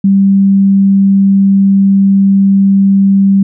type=tone; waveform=sine; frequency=196 Hz; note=G3; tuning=in tune; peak=-4 dBFS; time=0.04-3.43 s; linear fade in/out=5 ms; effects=none